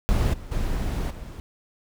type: noise with level steps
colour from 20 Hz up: brown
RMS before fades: -21 / -38 / -26 / -36 dBFS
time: 0.09-1.4 s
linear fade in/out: 0 ms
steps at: 0.33 / 0.51 / 1.1 s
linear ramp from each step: 10 ms
effects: none